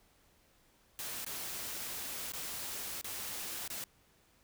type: noise with dropouts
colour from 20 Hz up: white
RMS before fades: -41 dBFS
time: 0.99-3.84 s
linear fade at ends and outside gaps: 1 ms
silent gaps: 1.247-1.264 / 2.321-2.335 / 3.013-3.044 / 3.678-3.701 s
effects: pink hiss -68 dBFS RMS until 4.43 s